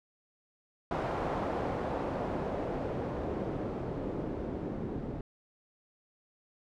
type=noise with low-pass filter sweep; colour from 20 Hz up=white; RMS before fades=-35 dBFS; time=0.91-5.21 s; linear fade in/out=2 ms; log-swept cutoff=790 to 320 Hz; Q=1.1; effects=none